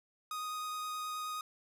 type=tone with vibrato; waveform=45% pulse; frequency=1244.5 Hz; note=D#6; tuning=in tune; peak=-37 dBFS; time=0.31-1.41 s; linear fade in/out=2 ms; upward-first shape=triangle; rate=9.5 Hz; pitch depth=9 cents each way; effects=none